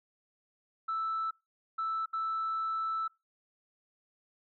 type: tone bursts at uneven times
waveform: sine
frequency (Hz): 1318.5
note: E6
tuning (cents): 0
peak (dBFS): -29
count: 3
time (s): 0.88-1.31 / 1.78-2.06 / 2.13-3.08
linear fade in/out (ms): 10
effects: noise-tail reverb RT60 0.2 s tail -22 dB re dry + tanh soft clip ceiling -27 dBFS